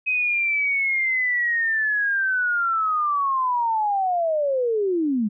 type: linear sweep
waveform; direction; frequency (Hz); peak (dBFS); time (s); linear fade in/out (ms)
sine; down; 2533 to 198.5; -19; 0.06-5.29; 20
effects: none